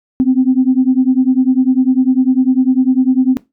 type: beating tone pair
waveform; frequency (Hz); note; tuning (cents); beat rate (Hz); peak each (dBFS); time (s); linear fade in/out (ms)
sine; 254.1 / 264.1; B3 / C4; +49 / +16; 10; -11; 0.2-3.37; 0
effects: noise-tail reverb RT60 0.2 s tail -18 dB re dry + tanh soft clip ceiling -1 dBFS